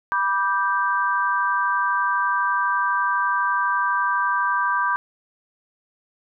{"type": "chord", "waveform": "sine", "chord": "G major", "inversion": "first", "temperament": "just", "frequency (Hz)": [980, 1176, 1568], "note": ["B5", "D6", "G6"], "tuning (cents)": [-14, 2, 0], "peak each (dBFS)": [-23, -23, -23], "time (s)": [0.12, 4.96], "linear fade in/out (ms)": 0, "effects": []}